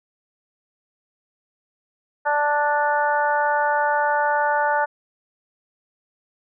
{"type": "harmonic tone", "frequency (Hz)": 293.7, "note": "D4", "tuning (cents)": 0, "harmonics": [2, 3, 4, 5, 6], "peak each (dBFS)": [-24, -20, -30, -24, -31], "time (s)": [2.25, 4.86], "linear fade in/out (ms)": 20, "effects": []}